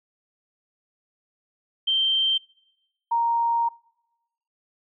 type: tone pair in turn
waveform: sine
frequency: 3136 / 932.3 Hz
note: G7 / A#5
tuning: 0 / 0 cents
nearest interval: octave + major sixth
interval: 2100 cents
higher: first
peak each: -19 dBFS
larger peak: neither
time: 1.87-2.38 / 3.11-3.69 s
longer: second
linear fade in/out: 10 ms
effects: noise-tail reverb RT60 1.0 s tail -25 dB re dry